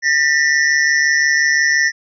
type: tone pair together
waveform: square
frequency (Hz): 1798 / 1943.7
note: A6 / B6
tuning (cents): +37 / -28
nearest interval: minor second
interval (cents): 135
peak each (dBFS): -15 / -16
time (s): 0.02-1.92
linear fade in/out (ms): 50
effects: resampled to 16000 Hz